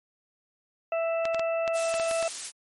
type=harmonic tone; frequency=661 Hz; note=E5; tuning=5 cents sharp; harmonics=1 / 2 / 3 / 4; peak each=-25 / -37 / -46 / -37 dBFS; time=0.92-2.28 s; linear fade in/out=2 ms
type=clicks; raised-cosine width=0.2 ms; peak=-15 dBFS; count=8; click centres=1.254 / 1.346 / 1.395 / 1.678 / 1.941 / 1.998 / 2.112 / 2.227 s
type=noise; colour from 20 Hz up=blue; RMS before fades=-32 dBFS; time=1.73-2.52 s; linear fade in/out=50 ms
effects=MP3 48 kbps